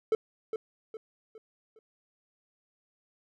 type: tone with echo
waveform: triangle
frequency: 440 Hz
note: A4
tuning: in tune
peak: -20 dBFS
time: 0.12-0.15 s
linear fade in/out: 2 ms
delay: 410 ms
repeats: 4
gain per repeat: -8 dB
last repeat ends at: 1.79 s
effects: none